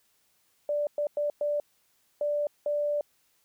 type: tone bursts at uneven times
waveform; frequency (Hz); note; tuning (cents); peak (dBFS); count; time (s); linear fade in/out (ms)
sine; 587.3; D5; 0; -25; 6; 0.69-0.87 / 0.98-1.07 / 1.17-1.3 / 1.41-1.6 / 2.21-2.47 / 2.66-3.01; 2
effects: white hiss -69 dBFS RMS until 3.44 s